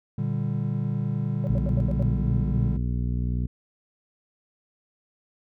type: chord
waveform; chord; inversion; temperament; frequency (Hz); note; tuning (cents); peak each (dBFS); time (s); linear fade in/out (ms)
triangle; G minor; first; just; 117.6 / 147 / 196; Bb2 / D3 / G3; +16 / +2 / 0; -26 / -26 / -28; 0.18-2.77; 5
type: tone bursts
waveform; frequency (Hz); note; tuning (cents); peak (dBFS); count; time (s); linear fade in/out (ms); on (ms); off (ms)
sine; 563; C#5; +27; -32; 6; 1.44-2.025; 0; 30; 81
type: harmonic tone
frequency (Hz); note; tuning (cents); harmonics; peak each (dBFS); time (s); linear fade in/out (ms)
60.6; B1; -32; 1 / 2 / 3 / 4 / 5 / 6 / 7; -26 / -28 / -33 / -35 / -48 / -50 / -50; 1.49-3.47; 10
effects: none